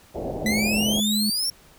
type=low-pass noise; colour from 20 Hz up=white; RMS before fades=-30 dBFS; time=0.14-1.01 s; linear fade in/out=20 ms; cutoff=730 Hz; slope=48 dB/octave
type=tone with pitch glide; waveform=sine; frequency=214.2 to 211.4 Hz; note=A3 to G#3; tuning=-46 to +31 cents; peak=-22 dBFS; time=0.44-1.3 s; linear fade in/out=5 ms; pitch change=-23 cents; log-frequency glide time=0.56-0.67 s
type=exponential sweep; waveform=sawtooth; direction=up; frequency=1975.5 to 5588 Hz; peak=-20 dBFS; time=0.46-1.5 s; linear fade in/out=2 ms
effects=pink hiss -53 dBFS RMS until 1.78 s